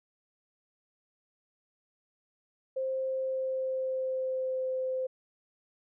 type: tone with pitch glide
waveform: sine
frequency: 526 to 517.9 Hz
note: C5 to C5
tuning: +9 to -18 cents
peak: -29 dBFS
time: 2.76-5.07 s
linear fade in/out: 10 ms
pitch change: -27 cents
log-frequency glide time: 3.06-4.68 s
effects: none